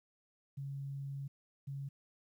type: tone bursts at uneven times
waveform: sine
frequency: 138.59 Hz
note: C#3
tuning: in tune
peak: -39 dBFS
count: 2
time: 0.57-1.28 / 1.67-1.89 s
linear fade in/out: 10 ms
effects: 12-bit